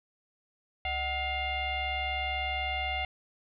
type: tone with frequency modulation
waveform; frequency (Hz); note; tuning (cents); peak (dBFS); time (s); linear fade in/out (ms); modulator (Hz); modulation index
sine; 1432; F6; +43; -29; 0.85-3.05; 2; 682; 2.2
effects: none